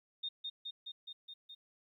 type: tone with echo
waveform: sine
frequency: 3671 Hz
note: A#7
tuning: 27 cents flat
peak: -36 dBFS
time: 0.23-0.29 s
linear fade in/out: 10 ms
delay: 210 ms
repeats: 6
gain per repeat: -2 dB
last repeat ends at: 1.55 s
effects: 13-bit